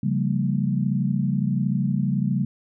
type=chord; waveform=sine; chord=G half-diminished seventh; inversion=second; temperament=equal with one note detuned; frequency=138.59 / 174.61 / 196 / 228.4 Hz; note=Db3 / F3 / G3 / Bb3; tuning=0 / 0 / 0 / -35 cents; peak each=-24 / -28 / -24 / -28 dBFS; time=0.03-2.45 s; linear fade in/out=5 ms; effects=none